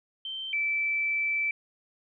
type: tone pair in turn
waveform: sine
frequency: 3116 / 2322 Hz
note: G7 / D7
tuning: -11 / -20 cents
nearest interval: perfect fourth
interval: 509 cents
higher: first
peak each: -33 / -25 dBFS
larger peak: second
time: 0.25-0.53 / 0.53-1.51 s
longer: second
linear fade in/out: 2 ms
effects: none